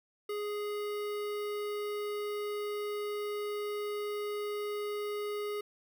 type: tone with notch filter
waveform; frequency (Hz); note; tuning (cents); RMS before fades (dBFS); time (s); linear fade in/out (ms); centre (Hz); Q
square; 415.3; G#4; 0; -36; 0.29-5.61; 5; 6900; 1.2
effects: none